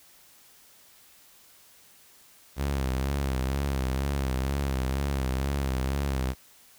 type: tone with vibrato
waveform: sawtooth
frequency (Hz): 67.4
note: C#2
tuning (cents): -48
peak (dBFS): -22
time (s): 2.56-6.35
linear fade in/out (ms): 50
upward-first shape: sine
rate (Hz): 2.1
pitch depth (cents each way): 76
effects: white hiss -56 dBFS RMS until 6.78 s